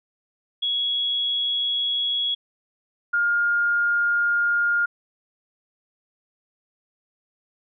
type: tone pair in turn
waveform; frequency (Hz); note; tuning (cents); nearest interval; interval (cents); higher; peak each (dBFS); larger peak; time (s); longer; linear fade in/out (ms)
sine; 3342 / 1414.1; G#7 / F6; +10 / +21; octave + minor third; 1489; first; -21 / -18; second; 0.62-2.35 / 3.13-4.86; neither; 10
effects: none